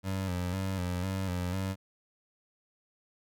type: tone with vibrato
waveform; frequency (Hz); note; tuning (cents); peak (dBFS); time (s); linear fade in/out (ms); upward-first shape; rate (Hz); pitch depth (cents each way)
25% pulse; 92.5; F#2; 0; -27; 0.03-1.76; 50; square; 2; 59
effects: none